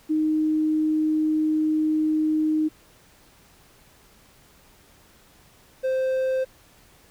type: tone pair in turn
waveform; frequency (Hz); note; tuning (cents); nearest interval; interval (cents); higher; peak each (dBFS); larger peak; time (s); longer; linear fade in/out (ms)
sine / triangle; 310.3 / 522; D#4 / C5; -5 / -4; major sixth; 901; second; -19; neither; 0.09-2.69 / 5.83-6.45; first; 20
effects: pink hiss -55 dBFS RMS until 7.1 s